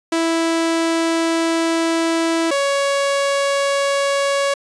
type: tone pair in turn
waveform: sawtooth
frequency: 329.6 / 558.5 Hz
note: E4 / C#5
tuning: 0 / +13 cents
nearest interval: major sixth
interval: 913 cents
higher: second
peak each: -12 dBFS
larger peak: neither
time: 0.12-2.51 / 2.51-4.54 s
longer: first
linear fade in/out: 5 ms
effects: resampled to 22050 Hz